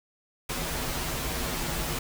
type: noise with comb filter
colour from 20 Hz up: pink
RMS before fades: -31 dBFS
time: 0.49-1.99 s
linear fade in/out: 5 ms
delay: 10 ms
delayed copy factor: -0.75
effects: none